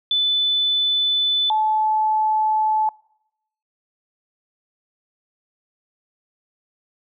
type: tone pair in turn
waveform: sine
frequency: 3500 / 865.4 Hz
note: A7 / A5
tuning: -10 / -29 cents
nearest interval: 2 octaves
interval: 2419 cents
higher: first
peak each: -16 dBFS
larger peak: neither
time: 0.11-1.5 / 1.5-2.89 s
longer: neither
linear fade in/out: 2 ms
effects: noise-tail reverb RT60 0.8 s tail -25 dB re dry